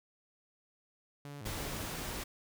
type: tone with vibrato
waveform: sawtooth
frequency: 123.47 Hz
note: B2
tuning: in tune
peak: -40 dBFS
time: 1.25-1.9 s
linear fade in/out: 0 ms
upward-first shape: square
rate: 3.1 Hz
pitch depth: 260 cents each way
type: noise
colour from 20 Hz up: pink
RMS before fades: -40 dBFS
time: 1.45-2.24 s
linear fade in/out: 10 ms
effects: none